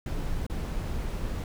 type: noise with dropouts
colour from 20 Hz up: brown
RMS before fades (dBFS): -31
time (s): 0.06-1.44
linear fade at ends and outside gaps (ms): 2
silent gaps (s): 0.466-0.498
effects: none